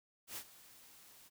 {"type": "noise with ADSR envelope", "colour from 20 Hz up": "white", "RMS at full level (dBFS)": -43, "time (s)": [0.27, 1.3], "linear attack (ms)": 95, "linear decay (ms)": 70, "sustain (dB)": -17, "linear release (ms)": 35, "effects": []}